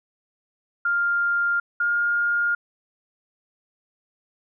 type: tone pair in turn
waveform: sine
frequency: 1400 / 1415.4 Hz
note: F6 / F6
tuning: +4 / +23 cents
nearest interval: unison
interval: 19 cents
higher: second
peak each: -19 dBFS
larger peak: neither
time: 0.85-1.6 / 1.8-2.55 s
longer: neither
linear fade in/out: 5 ms
effects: none